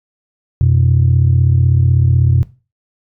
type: tone pair together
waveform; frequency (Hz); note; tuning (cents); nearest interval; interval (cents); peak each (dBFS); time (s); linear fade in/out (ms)
sine; 89.9 / 125.98; F#2 / B2; -49 / +35; tritone; 584; -10; 0.61-2.43; 0
effects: noise-tail reverb RT60 0.3 s tail -17 dB re dry + tanh soft clip ceiling -3 dBFS